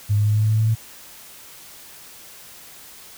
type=tone with pitch steps; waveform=sine; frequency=103.4 / 104.54 / 105.69 / 106.86 / 108.04 / 109.23 / 110.44 / 111.66 Hz; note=G#2 / G#2 / G#2 / G#2 / A2 / A2 / A2 / A2; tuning=-7 / +12 / +31 / +50 / -31 / -12 / +7 / +26 cents; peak=-15 dBFS; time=0.09-0.754 s; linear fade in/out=20 ms; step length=83 ms; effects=white hiss -43 dBFS RMS until 3.17 s